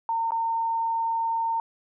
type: tone with dropouts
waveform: sine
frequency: 912 Hz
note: A#5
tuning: 38 cents flat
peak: -23 dBFS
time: 0.09-1.6 s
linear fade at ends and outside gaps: 1 ms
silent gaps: 0.307-0.319 s
effects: none